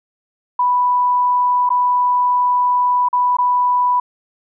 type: tone with dropouts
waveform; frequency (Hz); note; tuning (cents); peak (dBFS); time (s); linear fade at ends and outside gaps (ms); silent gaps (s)
sine; 987.8; B5; 0; -12; 0.59-4; 5; 1.692-1.702 / 3.087-3.129 / 3.369-3.385
effects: none